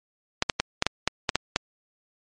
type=clicks; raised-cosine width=0.2 ms; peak=-3 dBFS; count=9; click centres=0.424 / 0.498 / 0.6 / 0.824 / 0.866 / 1.076 / 1.292 / 1.356 / 1.561 s; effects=MP3 48 kbps